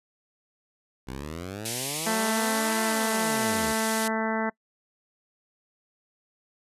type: exponential two-way sweep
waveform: 10% pulse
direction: up then down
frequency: 61.74 to 361.6 to 70 Hz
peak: -26 dBFS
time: 1.07-3.73 s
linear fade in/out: 10 ms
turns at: 2.83 s
type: band-pass noise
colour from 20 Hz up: white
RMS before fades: -33 dBFS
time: 1.65-4.08 s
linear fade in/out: 5 ms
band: 2100 to 12000 Hz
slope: 48 dB/octave
type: harmonic tone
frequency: 221.4 Hz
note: A3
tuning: 11 cents sharp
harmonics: 1 / 2 / 3 / 4 / 5 / 6 / 7 / 8 / 9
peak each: -29 / -33 / -32 / -32 / -38 / -37 / -36 / -38 / -37 dBFS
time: 2.06-4.5 s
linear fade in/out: 10 ms
effects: noise-tail reverb RT60 0.1 s tail -24 dB re dry + resampled to 32000 Hz